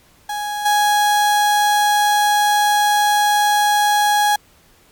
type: tone with level steps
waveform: 35% pulse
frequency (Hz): 830.6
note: G#5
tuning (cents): 0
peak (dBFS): -20 / -11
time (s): 0.29-4.36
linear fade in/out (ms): 5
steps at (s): 0.65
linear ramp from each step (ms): 10
effects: pink hiss -52 dBFS RMS until 4.91 s + MP3 96 kbps